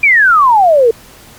sine exponential sweep, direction down, 2415 to 440 Hz, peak -4 dBFS, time 0.03-0.91 s, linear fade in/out 5 ms, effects pink hiss -38 dBFS RMS until 1.38 s + MP3 96 kbps

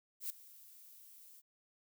violet noise with ADSR envelope, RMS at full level -38 dBFS, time 0.2-1.42 s, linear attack 100 ms, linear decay 4 ms, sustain -20 dB, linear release 36 ms, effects none

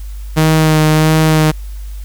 sawtooth tone with vibrato, 156.3 Hz, D#3, 8 cents sharp, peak -4 dBFS, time 0.36-1.52 s, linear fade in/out 20 ms, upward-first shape sine, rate 1.5 Hz, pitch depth 18 cents each way, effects added 50 Hz sine -23 dBFS peak until 2.04 s + white hiss -44 dBFS RMS until 2.04 s

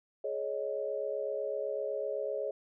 sine chord, Ab suspended fourth, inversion none, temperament equal with one note detuned, 420.4 / 554.4 / 622.3 Hz, Ab4 / Db5 / Eb5, +21 / 0 / 0 cents, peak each -37 / -35 / -38 dBFS, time 0.24-2.51 s, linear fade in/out 5 ms, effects none

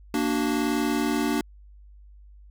square chord, Bb augmented, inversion none, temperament equal with one note detuned, 233.1 / 293.7 / 375.2 Hz, Bb3 / D4 / F#4, 0 / 0 / +24 cents, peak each -28 / -26 / -31 dBFS, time 0.14-1.41 s, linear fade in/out 2 ms, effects added 50 Hz sine -46 dBFS peak until 2.5 s

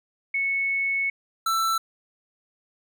sine / square tone pair in turn, 2206 / 1331.8 Hz, C#7 / E6, -9 / +17 cents, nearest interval major sixth, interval 874 cents, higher first, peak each -22 dBFS, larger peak neither, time 0.34-1.1 / 1.46-1.78 s, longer first, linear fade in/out 5 ms, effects none

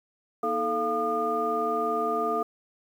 sine tone cluster, 237.5 / 314.9 / 437.2 / 695 / 1215 Hz, A#3 / D#4 / A4 / F5 / D#6, +33 / +21 / -11 / -9 / -42 cents, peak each -36 / -36 / -29 / -29 / -28 dBFS, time 0.43-2.43 s, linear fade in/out 5 ms, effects tanh soft clip ceiling -13 dBFS + 9-bit

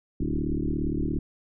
sine tone with frequency modulation, 164.81 Hz, E3, in tune, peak -24 dBFS, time 0.2-1.19 s, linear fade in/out 5 ms, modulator 37.3 Hz, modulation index 4.9, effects none

